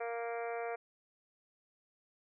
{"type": "harmonic tone", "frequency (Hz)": 233.1, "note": "A#3", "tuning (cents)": 0, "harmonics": [2, 3, 4, 5, 6, 7, 8, 9, 10], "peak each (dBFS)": [-39, -40, -51, -51, -49, -53, -54, -53, -51], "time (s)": [0, 0.76], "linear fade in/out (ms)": 10, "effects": []}